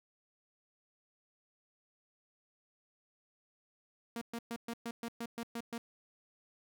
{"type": "tone bursts", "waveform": "sawtooth", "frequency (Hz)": 233.1, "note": "A#3", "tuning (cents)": 0, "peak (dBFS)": -34, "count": 10, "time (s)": [4.16, 5.78], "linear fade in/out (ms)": 2, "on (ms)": 54, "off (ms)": 120, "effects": []}